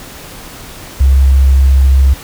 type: tone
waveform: sine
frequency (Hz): 67.1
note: C2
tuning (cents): +44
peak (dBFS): -4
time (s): 1-2.14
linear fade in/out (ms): 10
effects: pink hiss -31 dBFS RMS until 2.23 s